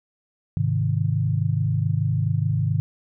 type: chord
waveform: sine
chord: Ab major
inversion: none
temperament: equal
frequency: 103.83 / 130.81 / 155.56 Hz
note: Ab2 / C3 / Eb3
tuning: 0 / 0 / 0 cents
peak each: -23 / -24 / -24 dBFS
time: 0.57-2.8 s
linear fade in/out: 0 ms
effects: none